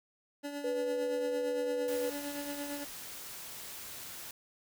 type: tone with tremolo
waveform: 25% pulse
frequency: 287.4 Hz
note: D4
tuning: 37 cents flat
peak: -32 dBFS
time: 0.43-2.85 s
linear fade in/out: 20 ms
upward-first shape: triangle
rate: 8.8 Hz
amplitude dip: 55%
type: tone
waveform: sine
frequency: 493.9 Hz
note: B4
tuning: in tune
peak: -31 dBFS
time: 0.64-2.1 s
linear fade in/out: 5 ms
type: noise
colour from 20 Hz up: white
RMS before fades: -45 dBFS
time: 1.88-4.31 s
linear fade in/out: 2 ms
effects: none